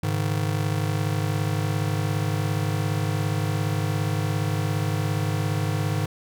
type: chord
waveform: square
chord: Ab suspended fourth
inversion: none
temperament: just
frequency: 103.83 / 138.43 / 155.74 Hz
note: Ab2 / Db3 / Eb3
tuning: 0 / -2 / +2 cents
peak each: -26 / -31 / -28 dBFS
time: 0.03-6.06 s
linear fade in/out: 5 ms
effects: none